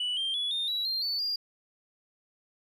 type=tone with pitch steps; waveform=sine; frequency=2960 / 3172 / 3400 / 3644 / 3906 / 4186 / 4487 / 4809 Hz; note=F#7 / G7 / G#7 / A#7 / B7 / C8 / C#8 / D8; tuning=0 / +20 / +40 / -40 / -20 / 0 / +20 / +40 cents; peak=-26 dBFS; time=0-1.36 s; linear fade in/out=5 ms; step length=170 ms; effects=tanh soft clip ceiling -26 dBFS